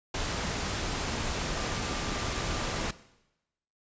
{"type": "tone in noise", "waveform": "sine", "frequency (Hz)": 1188, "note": "D6", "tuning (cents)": 20, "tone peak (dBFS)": -43, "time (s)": [1.57, 2.85], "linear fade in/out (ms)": 5, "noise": "pink", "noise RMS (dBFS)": -32, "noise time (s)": [0.14, 2.91], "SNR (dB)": -14, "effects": ["noise-tail reverb RT60 0.9 s tail -17 dB re dry", "resampled to 16000 Hz"]}